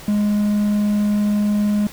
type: tone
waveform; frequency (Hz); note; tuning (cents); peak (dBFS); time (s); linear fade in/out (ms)
triangle; 207.7; G#3; 0; -13; 0.08-1.87; 2
effects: pink hiss -38 dBFS RMS until 1.92 s